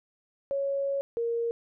sine tone pair in turn, 554.4 / 466.2 Hz, C#5 / A#4, 0 / 0 cents, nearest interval minor third, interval 300 cents, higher first, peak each -26 dBFS, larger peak neither, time 0.51-1.01 / 1.17-1.51 s, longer first, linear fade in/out 0 ms, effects none

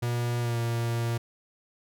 45% pulse tone with pitch glide, 119.9 to 117.09 Hz, A#2 to A#2, +49 to +8 cents, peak -26 dBFS, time 0.02-1.18 s, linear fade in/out 10 ms, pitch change -41 cents, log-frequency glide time 0.4-0.56 s, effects none

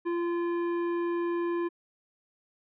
sine tone with hard clipping, 343.9 Hz, F4, 27 cents flat, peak -29 dBFS, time 0.05-1.69 s, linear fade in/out 20 ms, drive 14 dB, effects low-pass 2000 Hz 12 dB/octave

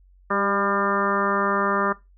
harmonic tone with a mistuned harmonic, 200 Hz, G3, 35 cents sharp, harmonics 1 / 2 / 3 / 4 / 5 / 6 / 7 / 8 / 9, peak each -29 / -28 / -29 / -36 / -29 / -24 / -30 / -34 / -33 dBFS, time 0.3-1.93 s, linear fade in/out 10 ms, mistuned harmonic 2, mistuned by -23 cents, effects noise-tail reverb RT60 0.2 s tail -18 dB re dry + added 46 Hz sine -51 dBFS peak until 2.17 s

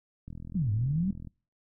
click train, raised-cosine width 5 ms, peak -30 dBFS, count 42, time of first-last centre 0.28-1.273 s, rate 41.3 Hz
sine exponential two-way sweep, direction down then up, 204.3 to 99.5 to 204.3 Hz, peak -25 dBFS, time 0.55-1.11 s, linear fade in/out 5 ms, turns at 0.71 s
effects noise-tail reverb RT60 0.4 s tail -25 dB re dry

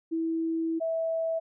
sine tone pair in turn, 326.7 / 653.4 Hz, E4 / E5, -15 / -15 cents, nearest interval octave, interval 1200 cents, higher second, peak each -26 dBFS, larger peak neither, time 0.11-0.8 / 0.8-1.4 s, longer first, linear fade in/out 20 ms, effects none

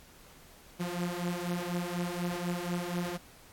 sawtooth beating tone pair, 173.6 / 177.7 Hz, F3 / F3, -10 / +30 cents, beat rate 4.1 Hz, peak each -31 dBFS, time 0.79-3.18 s, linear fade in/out 20 ms, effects pink hiss -56 dBFS RMS until 3.52 s + AAC 64 kbps

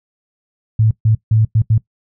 sine tone bursts at uneven times, 110 Hz, A2, in tune, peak -9 dBFS, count 5, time 0.79-0.91 / 1.05-1.15 / 1.31-1.45 / 1.55-1.62 / 1.7-1.78 s, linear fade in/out 5 ms, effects noise-tail reverb RT60 0.1 s tail -19 dB re dry

